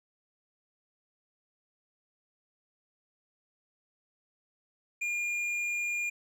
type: tone with hard clipping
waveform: sine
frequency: 2415 Hz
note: D7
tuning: 48 cents sharp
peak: -31 dBFS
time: 5.01-6.1 s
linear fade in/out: 10 ms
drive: 6 dB
effects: none